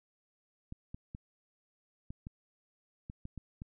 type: clicks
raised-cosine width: 5 ms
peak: -30 dBFS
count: 9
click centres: 0.724 / 0.945 / 1.149 / 2.105 / 2.269 / 3.099 / 3.254 / 3.377 / 3.619 s
effects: none